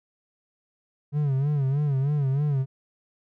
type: tone with vibrato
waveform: triangle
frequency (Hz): 140.8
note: C#3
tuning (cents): +27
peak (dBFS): -19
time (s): 1.12-2.66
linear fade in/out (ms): 50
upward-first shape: sine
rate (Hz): 3.2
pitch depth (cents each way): 110
effects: none